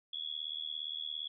sine tone with amplitude modulation, 3379 Hz, G#7, 29 cents sharp, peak -33 dBFS, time 0.13-1.28 s, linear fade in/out 5 ms, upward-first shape sine, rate 77.4 Hz, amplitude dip 100%, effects none

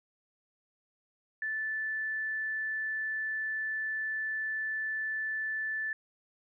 sine tone, 1753 Hz, A6, 7 cents flat, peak -31 dBFS, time 1.42-5.93 s, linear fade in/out 2 ms, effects none

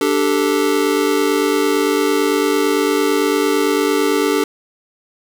square chord, D suspended fourth, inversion none, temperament just, 293.7 / 391.6 / 440.5 Hz, D4 / G4 / A4, 0 / -2 / +2 cents, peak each -19 dBFS, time 0.01-4.44 s, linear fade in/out 2 ms, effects none

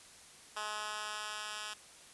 10% pulse tone with high-pass filter sweep, 211.9 Hz, G#3, 35 cents sharp, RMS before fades -41 dBFS, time 0.56-1.74 s, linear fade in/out 10 ms, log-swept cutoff 1100 to 1900 Hz, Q 1, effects white hiss -56 dBFS RMS until 2.13 s + resampled to 24000 Hz

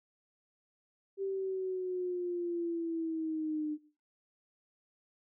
sine linear sweep, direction down, 392 to 300 Hz, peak -32 dBFS, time 1.17-3.78 s, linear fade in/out 50 ms, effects noise-tail reverb RT60 0.4 s tail -19 dB re dry

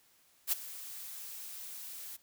blue noise with ADSR envelope, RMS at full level -28 dBFS, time 0.47-2.17 s, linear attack 52 ms, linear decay 16 ms, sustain -17 dB, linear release 15 ms, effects white hiss -67 dBFS RMS until 2.22 s

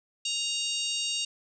harmonic tone with a mistuned harmonic, 936 Hz, A#5, 7 cents sharp, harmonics 3 / 4 / 5 / 6 / 7 / 8 / 9, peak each -32 / -34 / -36 / -38 / -39 / -40 / -41 dBFS, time 0.25-1.25 s, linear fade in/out 5 ms, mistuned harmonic 5, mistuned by -33 cents, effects none

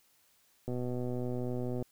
click train, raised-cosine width 2 ms, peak -24 dBFS, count 143, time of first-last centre 0.68-1.825 s, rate 124 Hz, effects white hiss -68 dBFS RMS until 1.91 s

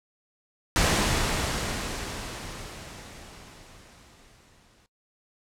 pink noise with exponential decay, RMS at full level -21 dBFS, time 0.76-4.86 s, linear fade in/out 0 ms, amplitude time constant 890 ms, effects noise-tail reverb RT60 0.1 s tail -18 dB re dry + low-pass 9000 Hz 12 dB/octave

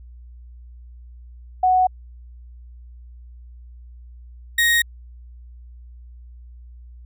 sine / 35% pulse tone pair in turn, 740 / 1872.2 Hz, F#5 / A#6, 0 / +7 cents, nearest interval octave + major third, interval 1607 cents, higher second, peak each -13 dBFS, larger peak neither, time 1.63-1.87 / 4.58-4.82 s, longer neither, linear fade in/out 5 ms, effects added 60 Hz sine -39 dBFS peak until 7.05 s

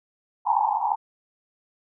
white band-pass noise, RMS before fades -23 dBFS, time 0.45-0.96 s, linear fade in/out 20 ms, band 800 to 960 Hz, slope 96 dB/octave, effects none

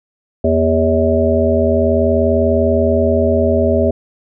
harmonic tone with a mistuned harmonic, 80.4 Hz, E2, 43 cents flat, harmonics 1 / 3 / 5 / 7 / 8, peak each -17 / -17 / -17 / -17 / -17 dBFS, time 0.44-3.91 s, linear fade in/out 5 ms, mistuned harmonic 1, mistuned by +70 cents, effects none

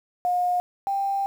sine tone pair in turn, 716 / 789.9 Hz, F5 / G5, +43 / +13 cents, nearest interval major second, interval 170 cents, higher second, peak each -20 / -22 dBFS, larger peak first, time 0.25-0.6 / 0.87-1.26 s, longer second, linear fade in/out 0 ms, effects 8-bit

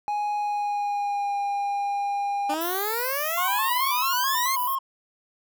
triangle tone with pitch glide, 830.6 to 806.5 Hz, G#5 to G5, 0 to +49 cents, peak -22 dBFS, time 0.08-2.54 s, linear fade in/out 0 ms, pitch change -51 cents, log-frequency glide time 0.36-1.37 s
15% pulse exponential sweep, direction up, 293.7 to 2175 Hz, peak -20 dBFS, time 2.49-4.56 s, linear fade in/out 10 ms
pink high-pass noise, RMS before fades -32 dBFS, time 2.61-4.75 s, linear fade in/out 0 ms, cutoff 11000 Hz, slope 96 dB/octave
triangle tone with vibrato, 1030 Hz, C6, 28 cents flat, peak -22 dBFS, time 3.37-4.79 s, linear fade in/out 10 ms, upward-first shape square, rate 4.6 Hz, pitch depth 72 cents each way
effects none

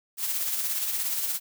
blue noise with tremolo, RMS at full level -27 dBFS, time 0.17-1.4 s, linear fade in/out 50 ms, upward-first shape sine, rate 17 Hz, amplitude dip 40%, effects none

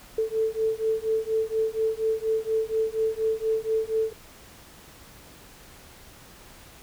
sine beating tone pair, 440.1 / 444.3 Hz, A4 / A4, 0 / +17 cents, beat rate 4.2 Hz, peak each -26 dBFS, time 0.18-4.13 s, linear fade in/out 5 ms, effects pink hiss -49 dBFS RMS until 6.82 s

